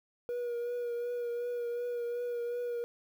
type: tone with vibrato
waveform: triangle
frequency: 480 Hz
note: B4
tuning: 49 cents flat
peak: -30 dBFS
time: 0.29-2.84 s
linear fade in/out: 0 ms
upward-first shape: triangle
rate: 2.7 Hz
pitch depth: 28 cents each way
effects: tanh soft clip ceiling -26 dBFS + 10-bit